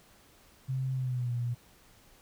sine tone with pitch glide, 131.4 to 120.49 Hz, C3 to B2, +8 to -42 cents, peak -29 dBFS, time 0.68-1.55 s, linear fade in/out 20 ms, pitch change -150 cents, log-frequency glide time 0.94-1.32 s, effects pink hiss -60 dBFS RMS until 2.21 s

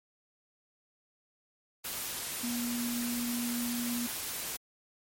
sine tone in noise, 240 Hz, B3, 49 cents flat, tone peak -32 dBFS, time 2.43-4.07 s, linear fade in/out 10 ms, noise white, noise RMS -37 dBFS, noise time 1.84-4.57 s, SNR +2 dB, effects MP3 64 kbps

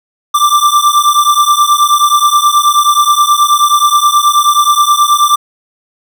square beating tone pair, 1174.7 / 1184.1 Hz, D6 / D6, 0 / +14 cents, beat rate 9.4 Hz, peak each -10 dBFS, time 0.34-5.36 s, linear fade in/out 10 ms, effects none

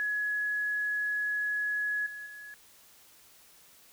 sine tone with level steps, 1686 Hz, G#6, 26 cents sharp, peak -28 / -39 / -43 dBFS, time 0-2.54 s, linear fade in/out 0 ms, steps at 2.06 / 2.26 s, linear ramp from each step 5 ms, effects white hiss -58 dBFS RMS until 3.92 s

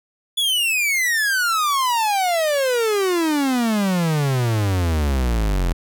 45% pulse exponential sweep, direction down, 3468 to 41.5 Hz, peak -17 dBFS, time 0.37-5.73 s, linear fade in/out 10 ms, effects none

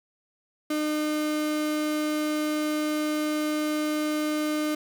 35% pulse tone, 303.8 Hz, D#4, 41 cents flat, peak -23 dBFS, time 0.7-4.75 s, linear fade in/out 5 ms, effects none

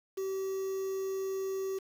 triangle tone with quantisation, 384.3 Hz, G4, 34 cents flat, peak -30 dBFS, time 0.17-1.79 s, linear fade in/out 10 ms, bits 8, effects none

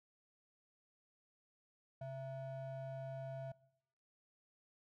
triangle ring-modulated tone, 400 Hz, G4, 35 cents sharp, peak -38 dBFS, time 2.01-3.52 s, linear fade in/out 5 ms, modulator 266 Hz, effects noise-tail reverb RT60 0.8 s tail -22 dB re dry

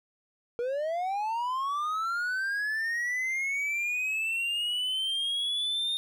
triangle linear sweep, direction up, 466.2 to 3670 Hz, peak -26 dBFS, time 0.59-5.97 s, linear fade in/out 0 ms, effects none

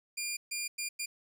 15% pulse tone bursts at uneven times, 2400 Hz, D7, 37 cents sharp, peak -27 dBFS, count 4, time 0.17-0.37 / 0.51-0.68 / 0.78-0.89 / 0.99-1.06 s, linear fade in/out 10 ms, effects none

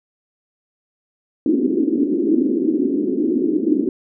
pink band-pass noise, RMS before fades -18 dBFS, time 1.46-3.89 s, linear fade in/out 2 ms, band 250 to 360 Hz, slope 48 dB/octave, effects none

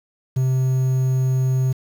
triangle tone with quantisation, 130 Hz, C3, 11 cents flat, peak -14 dBFS, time 0.36-1.73 s, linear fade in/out 10 ms, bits 7, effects none

